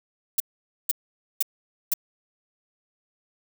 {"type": "noise bursts", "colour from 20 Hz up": "violet", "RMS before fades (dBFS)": -21, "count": 4, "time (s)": [0.38, 1.938], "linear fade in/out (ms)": 5, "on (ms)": 22, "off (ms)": 490, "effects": []}